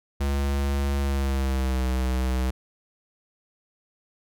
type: tone with pitch glide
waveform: square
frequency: 69.8 to 64.01 Hz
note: C#2 to C2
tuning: +13 to -37 cents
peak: -23 dBFS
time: 0.2-2.51 s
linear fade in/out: 10 ms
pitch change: -150 cents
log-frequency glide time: 1-1.86 s
effects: none